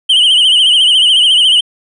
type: tone with vibrato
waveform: triangle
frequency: 3023 Hz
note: F#7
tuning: 36 cents sharp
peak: -4 dBFS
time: 0.09-1.61 s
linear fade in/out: 10 ms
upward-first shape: triangle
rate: 14 Hz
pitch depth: 110 cents each way
effects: resampled to 24000 Hz